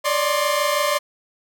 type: tone cluster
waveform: sawtooth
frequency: 574 / 600 / 1056 Hz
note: D5 / D5 / C6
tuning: -40 / +37 / +16 cents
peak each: -19 dBFS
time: 0.04-0.99 s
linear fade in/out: 20 ms
effects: none